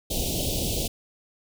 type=band-stop noise; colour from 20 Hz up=pink; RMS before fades=-27 dBFS; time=0.1-0.88 s; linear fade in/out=10 ms; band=710 to 2800 Hz; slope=48 dB/octave; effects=none